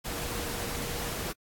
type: tone in noise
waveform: sine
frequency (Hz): 473.6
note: A#4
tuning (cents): +27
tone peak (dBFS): -43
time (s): 0.09-1.12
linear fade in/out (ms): 20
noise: pink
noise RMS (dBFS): -35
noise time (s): 0.04-1.33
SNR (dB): -11
effects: AAC 64 kbps